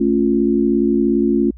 sine chord, A augmented, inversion none, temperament equal, 220 / 277.2 / 349.2 Hz, A3 / C#4 / E#4, 0 / 0 / 0 cents, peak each -17 dBFS, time 0-1.51 s, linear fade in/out 10 ms, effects added 60 Hz sine -35 dBFS peak until 1.57 s

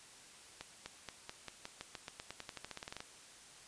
accelerating click train, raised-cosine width 0.2 ms, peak -26 dBFS, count 22, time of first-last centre 0.61-3.004 s, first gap 250 ms, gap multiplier 0.91, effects white hiss -57 dBFS RMS until 3.67 s + resampled to 22050 Hz

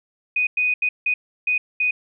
sine tone bursts at uneven times, 2489 Hz, D#7, in tune, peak -17 dBFS, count 6, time 0.36-0.47 / 0.57-0.74 / 0.82-0.89 / 1.06-1.14 / 1.47-1.58 / 1.8-1.91 s, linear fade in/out 5 ms, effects none

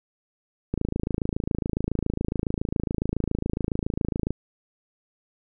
click train, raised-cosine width 3 ms, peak -12 dBFS, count 98, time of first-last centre 0.74-4.306 s, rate 27.2 Hz, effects none

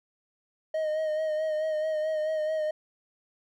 triangle tone with vibrato, 622.3 Hz, D#5, in tune, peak -24 dBFS, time 0.74-2.71 s, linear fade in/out 5 ms, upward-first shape sine, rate 4.6 Hz, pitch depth 32 cents each way, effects none

